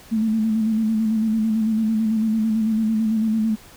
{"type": "tone with vibrato", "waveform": "sine", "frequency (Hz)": 220, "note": "A3", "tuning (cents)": 0, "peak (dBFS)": -17, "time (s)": [0.11, 3.56], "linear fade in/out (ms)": 20, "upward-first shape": "square", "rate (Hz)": 9, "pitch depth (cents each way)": 34, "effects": ["pink hiss -46 dBFS RMS until 3.76 s"]}